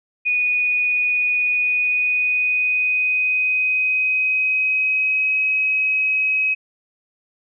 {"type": "tone with pitch glide", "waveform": "sine", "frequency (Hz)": [2471, 2543], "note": ["D#7", "D#7"], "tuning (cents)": [-13, 37], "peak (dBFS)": -16, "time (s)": [0.25, 6.55], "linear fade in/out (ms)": 20, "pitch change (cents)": 50, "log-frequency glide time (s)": [1.48, 5.39], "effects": []}